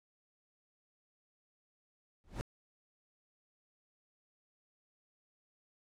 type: noise with exponential growth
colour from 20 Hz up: brown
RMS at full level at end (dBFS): -32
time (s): 2.24-2.41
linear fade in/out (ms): 0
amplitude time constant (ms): 36
effects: low-pass 11000 Hz 12 dB/octave